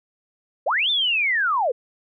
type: linear two-way sweep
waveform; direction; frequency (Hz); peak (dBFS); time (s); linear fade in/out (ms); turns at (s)
sine; up then down; 443.5 to 3611 to 443.5; -18; 0.66-1.72; 10; 0.9
effects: none